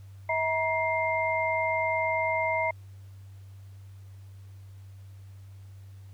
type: tone cluster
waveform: sine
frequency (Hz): 645 / 948 / 2103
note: E5 / A#5 / C7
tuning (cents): -38 / +29 / +8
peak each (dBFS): -29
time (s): 0.29-2.71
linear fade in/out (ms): 5
effects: added 97 Hz sine -44 dBFS peak until 6.13 s + pink hiss -64 dBFS RMS until 6.13 s